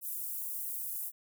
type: high-pass noise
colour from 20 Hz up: pink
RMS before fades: -38 dBFS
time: 0.01-1.12 s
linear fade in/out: 50 ms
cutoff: 11000 Hz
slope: 24 dB/octave
effects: none